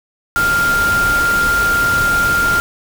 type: tone in noise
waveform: sine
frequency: 1396.9 Hz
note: F6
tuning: in tune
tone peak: -12 dBFS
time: 0.36-2.6 s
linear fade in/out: 0 ms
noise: pink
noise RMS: -22 dBFS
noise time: 0.36-2.6 s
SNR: +7 dB
effects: none